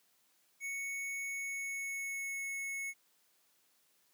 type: tone with pitch glide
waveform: square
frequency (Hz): 2217 to 2197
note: C#7 to C#7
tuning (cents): 0 to -16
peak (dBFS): -38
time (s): 0.6-2.94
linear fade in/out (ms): 50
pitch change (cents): -16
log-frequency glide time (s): 1.25-2.47
effects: white hiss -72 dBFS RMS until 4.13 s + high-pass 150 Hz 12 dB/octave

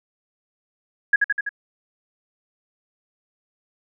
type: tone with echo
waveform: sine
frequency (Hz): 1661.2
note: G#6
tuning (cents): 0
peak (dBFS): -11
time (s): 1.13-1.16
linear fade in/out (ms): 5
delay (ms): 83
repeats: 4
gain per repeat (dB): -3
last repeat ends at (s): 1.492
effects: none

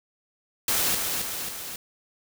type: noise with echo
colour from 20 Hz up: white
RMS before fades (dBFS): -24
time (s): 0.68-0.95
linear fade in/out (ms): 2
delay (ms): 270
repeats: 3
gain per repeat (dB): -4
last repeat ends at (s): 1.76
effects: none

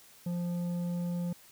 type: tone with tanh clipping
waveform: sine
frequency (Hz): 174.61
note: F3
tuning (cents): 0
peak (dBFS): -32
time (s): 0.26-1.33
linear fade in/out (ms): 5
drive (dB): 8
effects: white hiss -57 dBFS RMS until 1.51 s

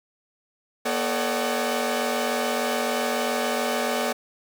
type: tone cluster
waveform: sawtooth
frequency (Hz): 239.1 / 435 / 557 / 604 / 754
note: A#3 / A4 / C#5 / D5 / F#5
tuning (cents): +44 / -20 / +8 / +48 / +32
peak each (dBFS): -26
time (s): 0.85-4.13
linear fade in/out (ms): 10
effects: none

